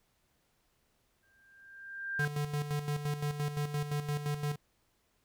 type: tone with exponential growth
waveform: sine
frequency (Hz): 1589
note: G6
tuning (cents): +23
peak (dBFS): -29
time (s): 1.23-2.25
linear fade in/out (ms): 1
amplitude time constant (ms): 220
type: tone with tremolo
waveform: square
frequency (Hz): 146.83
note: D3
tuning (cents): 0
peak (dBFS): -31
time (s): 2.19-4.56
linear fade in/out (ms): 5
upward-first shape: square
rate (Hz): 5.8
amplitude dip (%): 60
effects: pink hiss -74 dBFS RMS until 5.24 s